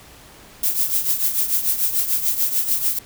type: noise with tremolo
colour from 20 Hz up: violet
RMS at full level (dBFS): -17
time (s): 0.63-2.99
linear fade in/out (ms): 5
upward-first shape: triangle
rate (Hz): 6.8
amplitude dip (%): 75
effects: pink hiss -45 dBFS RMS until 3.05 s